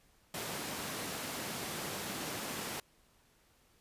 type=high-pass noise; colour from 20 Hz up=pink; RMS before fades=-40 dBFS; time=0.34-2.8 s; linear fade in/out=2 ms; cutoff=160 Hz; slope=12 dB/octave; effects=pink hiss -68 dBFS RMS until 3.8 s + resampled to 32000 Hz